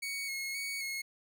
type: tone with vibrato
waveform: sawtooth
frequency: 2201 Hz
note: C#7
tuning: 13 cents flat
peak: -32 dBFS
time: 0.02-1.02 s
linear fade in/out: 10 ms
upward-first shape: square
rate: 1.9 Hz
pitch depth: 26 cents each way
effects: none